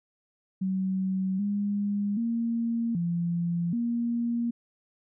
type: tone with pitch steps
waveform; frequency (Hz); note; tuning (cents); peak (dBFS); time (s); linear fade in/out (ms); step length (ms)
sine; 189.2 / 203.5 / 231.7 / 171.5 / 235.6; F#3 / G#3 / A#3 / F3 / A#3; +39 / -35 / -10 / -31 / +19; -25; 0.61-4.51; 10; 780
effects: none